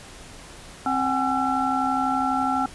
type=tone cluster; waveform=sine; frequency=263.5 / 754 / 826 / 1350 Hz; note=C4 / F#5 / G#5 / E6; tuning=+12 / +32 / -10 / +41 cents; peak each=-26 dBFS; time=0.86-2.66 s; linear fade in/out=2 ms; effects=pink hiss -43 dBFS RMS until 2.74 s + resampled to 24000 Hz